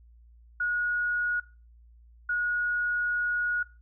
sine tone bursts at uneven times, 1450 Hz, F#6, 35 cents flat, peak -25 dBFS, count 2, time 0.6-1.4 / 2.29-3.63 s, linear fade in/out 5 ms, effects noise-tail reverb RT60 0.3 s tail -19 dB re dry + added 58 Hz sine -52 dBFS peak until 3.81 s

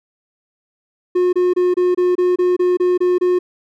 triangle tone bursts, 360 Hz, F#4, 47 cents flat, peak -10 dBFS, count 11, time 1.15-3.39 s, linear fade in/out 10 ms, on 180 ms, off 26 ms, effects none

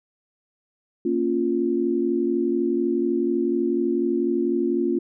sine chord, Bb minor, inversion none, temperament equal, 233.1 / 277.2 / 349.2 Hz, Bb3 / Db4 / F4, 0 / 0 / 0 cents, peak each -26 / -25 / -22 dBFS, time 1.05-4.99 s, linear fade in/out 5 ms, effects none

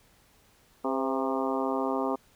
harmonic tone with a mistuned harmonic, 133.8 Hz, C3, 39 cents sharp, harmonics 2 / 3 / 4 / 5 / 6 / 7 / 8 / 9, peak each -31 / -33 / -34 / -35 / -36 / -36 / -37 / -38 dBFS, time 0.84-2.16 s, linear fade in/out 10 ms, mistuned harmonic 4, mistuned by -52 cents, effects pink hiss -62 dBFS RMS until 2.35 s

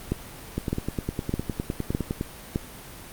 two click trains, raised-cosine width 3 ms, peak -11 / -13 dBFS, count 5 / 17, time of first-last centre 0.12-2.559 / 0.58-2.211 s, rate 1.64 / 9.81 Hz, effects pink hiss -42 dBFS RMS until 3.12 s + Opus 32 kbps

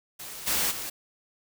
white noise with level steps, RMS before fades -40 / -26 / -35 dBFS, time 0.19-0.9 s, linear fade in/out 10 ms, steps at 0.46 / 0.7 s, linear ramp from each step 20 ms, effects none

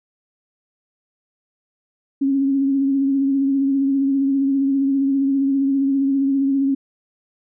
sine tone with vibrato, 273.7 Hz, C#4, 22 cents flat, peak -15 dBFS, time 2.21-6.75 s, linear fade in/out 10 ms, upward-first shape triangle, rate 15 Hz, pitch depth 37 cents each way, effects none

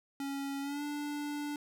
square tone with pitch glide, 277.2 to 292.7 Hz, C#4 to D4, 0 to -6 cents, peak -36 dBFS, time 0.2-1.56 s, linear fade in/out 2 ms, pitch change +94 cents, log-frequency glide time 0.61-0.83 s, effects none

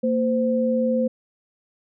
sine tone pair together, 230.1 / 516 Hz, A#3 / C5, -22 / -24 cents, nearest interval octave + major second, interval 1398 cents, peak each -21 dBFS, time 0.03-1.08 s, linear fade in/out 10 ms, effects none

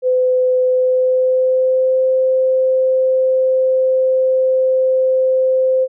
sine tone with pitch glide, 508 to 519.6 Hz, B4 to C5, +49 to -12 cents, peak -11 dBFS, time 0.02-5.88 s, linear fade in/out 50 ms, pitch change +39 cents, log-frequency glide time 0.63-2.04 s, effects none

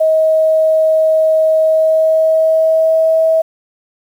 sine tone with pitch glide, 634 to 645.1 Hz, D#5 to E5, +32 to -38 cents, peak -8 dBFS, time 0-3.42 s, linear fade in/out 10 ms, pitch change +30 cents, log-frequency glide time 1.57-3.27 s, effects 7-bit

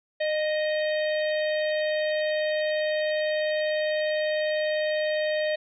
harmonic tone with a mistuned harmonic, 622.3 Hz, D#5, in tune, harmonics 1 / 3 / 4 / 5 / 6 / 7, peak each -24 / -32 / -39 / -40 / -41 / -43 dBFS, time 0.2-5.56 s, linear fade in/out 10 ms, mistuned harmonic 1, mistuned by -28 cents, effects none

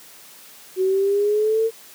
sine exponential sweep, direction up, 370.7 to 455.2 Hz, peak -16 dBFS, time 0.76-1.71 s, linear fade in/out 50 ms, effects white hiss -45 dBFS RMS until 1.94 s + high-pass 150 Hz 12 dB/octave

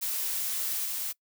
blue noise with level steps, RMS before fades -31 / -33 dBFS, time 0.01-1.13 s, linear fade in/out 20 ms, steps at 0.85 s, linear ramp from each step 5 ms, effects noise-tail reverb RT60 0.1 s tail -23 dB re dry

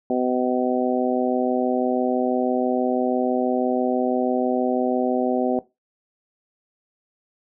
harmonic tone, 126.1 Hz, B2, 36 cents sharp, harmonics 2 / 3 / 4 / 5 / 6, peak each -23 / -25 / -26 / -27 / -28 dBFS, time 0.1-5.59 s, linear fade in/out 2 ms, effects noise-tail reverb RT60 0.2 s tail -17 dB re dry

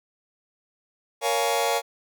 sawtooth chord, Bb minor seventh, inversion none, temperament just, 466.2 / 559.4 / 699.2 / 839.1 Hz, Bb4 / Db5 / F5 / Ab5, 0 / +16 / +2 / +18 cents, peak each -23 dBFS, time 1.21-1.82 s, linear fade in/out 50 ms, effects none

